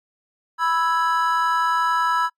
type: chord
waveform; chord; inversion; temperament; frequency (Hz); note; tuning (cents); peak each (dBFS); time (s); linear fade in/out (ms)
triangle; E major; second; equal; 987.8 / 1318.5 / 1661.2; B5 / E6 / G#6; 0 / 0 / 0; -19 / -19 / -24; 0.58-2.3; 50
effects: noise-tail reverb RT60 0.1 s tail -26 dB re dry + MP3 96 kbps